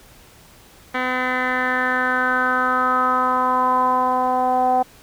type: tone with low-pass filter sweep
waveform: 10% pulse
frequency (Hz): 254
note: B3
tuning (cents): +49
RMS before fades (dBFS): -19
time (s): 0.94-4.83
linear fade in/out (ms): 10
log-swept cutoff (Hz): 2300 to 760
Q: 5.3
effects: pink hiss -48 dBFS RMS until 5.02 s